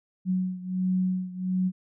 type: beating tone pair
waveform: sine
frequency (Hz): 184.3 / 185.7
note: F#3 / F#3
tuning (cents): -7 / +7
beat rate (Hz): 1.4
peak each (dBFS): -26 / -29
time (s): 0.25-1.72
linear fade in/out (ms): 50
effects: none